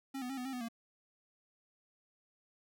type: tone with pitch steps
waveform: square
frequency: 270.3 / 248.6 / 270.2 / 249.5 / 267 / 248.6 / 230.9 Hz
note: C#4 / B3 / C#4 / B3 / C4 / B3 / A#3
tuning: -44 / +12 / -44 / +18 / +35 / +12 / -16 cents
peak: -39 dBFS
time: 0.14-0.686 s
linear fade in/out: 10 ms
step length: 78 ms
effects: none